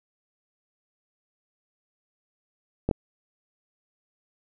clicks, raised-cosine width 2 ms, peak -10 dBFS, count 2, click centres 2.89 / 2.912 s, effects none

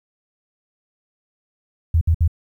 sine tone bursts, 82 Hz, E2, 9 cents flat, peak -12 dBFS, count 3, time 1.94-2.278 s, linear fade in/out 5 ms, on 72 ms, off 61 ms, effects 9-bit

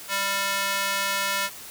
square tone with high-pass filter, 197.5 Hz, G3, 13 cents sharp, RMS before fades -26 dBFS, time 0.08-1.5 s, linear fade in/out 50 ms, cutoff 1300 Hz, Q 0.86, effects white hiss -41 dBFS RMS until 1.7 s

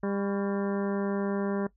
harmonic tone with a mistuned harmonic, 199.4 Hz, G3, 30 cents sharp, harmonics 1 / 2 / 3 / 4 / 5 / 6 / 7 / 8 / 9, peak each -29 / -32 / -37 / -44 / -43 / -44 / -46 / -47 / -49 dBFS, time 0.03-1.67 s, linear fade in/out 5 ms, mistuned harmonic 6, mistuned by -95 cents, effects noise-tail reverb RT60 0.1 s tail -19 dB re dry + added 50 Hz sine -64 dBFS peak until 1.76 s

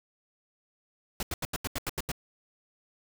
pink noise bursts, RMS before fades -32 dBFS, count 9, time 1.2-2.117 s, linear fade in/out 2 ms, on 29 ms, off 82 ms, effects none

